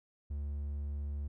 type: tone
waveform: triangle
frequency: 72.1 Hz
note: D2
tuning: 31 cents flat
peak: -33 dBFS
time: 0.3-1.28 s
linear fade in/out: 10 ms
effects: none